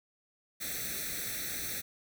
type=noise with comb filter; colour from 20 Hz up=white; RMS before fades=-37 dBFS; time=0.6-1.82 s; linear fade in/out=20 ms; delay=0.5 ms; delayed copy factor=+0.95; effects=none